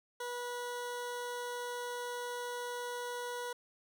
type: tone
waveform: 20% pulse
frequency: 487.1 Hz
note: B4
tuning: 24 cents flat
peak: -33 dBFS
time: 0.2-3.53 s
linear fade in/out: 5 ms
effects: none